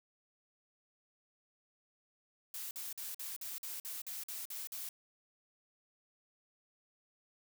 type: noise bursts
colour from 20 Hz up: blue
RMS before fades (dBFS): -43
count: 11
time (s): 2.54-4.89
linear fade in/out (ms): 2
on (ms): 170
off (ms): 48
effects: none